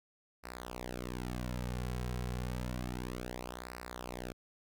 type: tone with flanger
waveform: sawtooth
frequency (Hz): 61.6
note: B1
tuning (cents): -4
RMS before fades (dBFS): -40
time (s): 0.43-4.33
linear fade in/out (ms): 20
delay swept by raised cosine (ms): 0.3 to 3.4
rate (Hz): 0.3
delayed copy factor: -0.85
effects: none